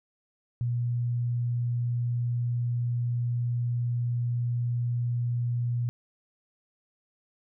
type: tone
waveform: sine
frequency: 120.4 Hz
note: B2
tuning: 44 cents flat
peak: -25 dBFS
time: 0.61-5.89 s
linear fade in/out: 0 ms
effects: none